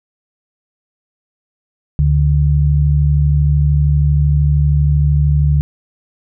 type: tone pair together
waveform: sine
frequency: 72.9 / 145.8 Hz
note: D2 / D3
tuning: -12 / -12 cents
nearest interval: octave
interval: 1200 cents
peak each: -12 dBFS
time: 1.99-5.61 s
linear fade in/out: 0 ms
effects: none